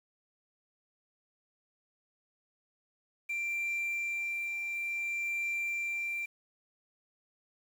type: tone with tremolo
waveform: sine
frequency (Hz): 2361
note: D7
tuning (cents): +9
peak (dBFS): -28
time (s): 3.29-6.26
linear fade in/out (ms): 10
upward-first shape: triangle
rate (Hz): 0.57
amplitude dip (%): 40
effects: tanh soft clip ceiling -30 dBFS + 9-bit